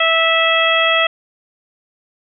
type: harmonic tone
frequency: 655 Hz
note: E5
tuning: 11 cents flat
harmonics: 1 / 2 / 3 / 4 / 5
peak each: -18 / -18 / -18 / -18 / -18 dBFS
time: 0-1.07 s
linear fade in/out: 5 ms
effects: none